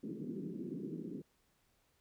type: band-pass noise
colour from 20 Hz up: pink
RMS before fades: -43 dBFS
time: 0.03-1.22 s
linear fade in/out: 5 ms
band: 160 to 390 Hz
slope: 48 dB/octave
effects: pink hiss -75 dBFS RMS until 2 s